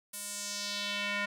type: tone with band-pass filter sweep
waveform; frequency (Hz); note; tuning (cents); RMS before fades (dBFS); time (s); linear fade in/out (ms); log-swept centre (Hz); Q
square; 203.9; G#3; -32; -36; 0.13-1.26; 10; 11000 to 1900; 1.9
effects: none